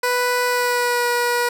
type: tone with pitch glide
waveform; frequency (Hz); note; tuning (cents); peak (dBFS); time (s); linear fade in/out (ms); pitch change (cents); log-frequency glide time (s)
15% pulse; 493.9 to 482.9; B4 to B4; 0 to -39; -11; 0.03-1.49; 5; -39; 0.46-1.07
effects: none